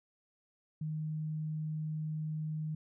sine tone, 155.1 Hz, D#3, 5 cents flat, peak -34 dBFS, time 0.81-2.75 s, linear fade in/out 5 ms, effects none

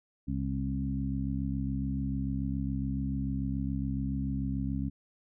harmonic tone with a mistuned harmonic, 67 Hz, C2, 42 cents sharp, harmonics 1 / 2 / 3 / 4, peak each -35 / -35 / -35 / -35 dBFS, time 0.27-4.9 s, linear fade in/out 20 ms, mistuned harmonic 1, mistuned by -23 cents, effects none

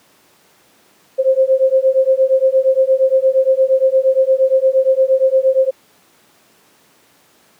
sine beating tone pair, 523.3 / 531.9 Hz, C5 / C5, 0 / +28 cents, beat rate 8.6 Hz, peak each -13 dBFS, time 1.18-5.71 s, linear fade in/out 20 ms, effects pink hiss -52 dBFS RMS until 7.59 s + high-pass 200 Hz 12 dB/octave

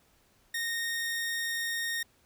sawtooth tone, 1851 Hz, A#6, 13 cents flat, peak -27 dBFS, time 0.54-2.03 s, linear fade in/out 5 ms, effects pink hiss -66 dBFS RMS until 2.25 s

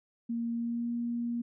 sine tone with pitch glide, 233.1 to 236.8 Hz, A#3 to A#3, 0 to +27 cents, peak -30 dBFS, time 0.29-1.42 s, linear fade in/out 10 ms, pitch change +27 cents, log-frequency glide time 0.53-0.9 s, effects none

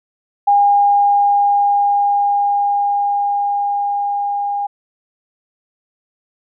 sine tone with level ramp, 811 Hz, G#5, 41 cents flat, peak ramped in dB -8 to -17 dBFS, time 0.47-4.67 s, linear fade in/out 10 ms, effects none

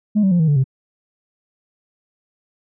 sine tone with pitch steps, 210.5 / 191.92 / 174.98 / 159.53 / 145.45 / 132.61 Hz, G#3 / G3 / F3 / D#3 / D3 / C3, +24 / -36 / +4 / +44 / -16 / +24 cents, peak -10 dBFS, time 0.15-0.642 s, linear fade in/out 20 ms, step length 82 ms, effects tanh soft clip ceiling -10 dBFS

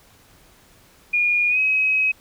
sine tone with pitch glide, 2433 to 2544 Hz, D#7 to D#7, -39 to +38 cents, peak -16 dBFS, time 1.13-2.12 s, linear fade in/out 10 ms, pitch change +77 cents, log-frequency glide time 1.49-1.59 s, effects pink hiss -53 dBFS RMS until 2.2 s

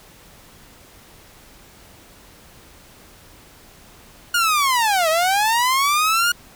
sawtooth linear two-way sweep, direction down then up, 1445 to 622.3 to 1445 Hz, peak -12 dBFS, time 4.34-6.32 s, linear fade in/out 5 ms, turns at 5.09 s, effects pink hiss -47 dBFS RMS until 6.55 s

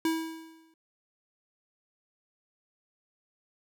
square tone with exponential decay, 323.8 Hz, E4, 31 cents flat, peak -24 dBFS, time 0.05-0.74 s, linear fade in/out 2 ms, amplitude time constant 150 ms, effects none

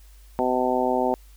harmonic tone, 126.8 Hz, B2, 46 cents sharp, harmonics 2 / 3 / 4 / 5 / 6 / 7, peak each -27 / -27 / -27 / -27 / -27 / -27 dBFS, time 0.39-1.14 s, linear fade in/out 0 ms, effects added 50 Hz sine -46 dBFS peak until 1.36 s + white hiss -58 dBFS RMS until 1.36 s

